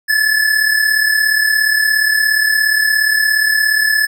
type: tone pair together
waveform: square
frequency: 1717.9 / 1755 Hz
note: A6 / A6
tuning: -42 / -5 cents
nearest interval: unison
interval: 37 cents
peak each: -13 / -18 dBFS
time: 0.08-4.07 s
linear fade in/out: 20 ms
effects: none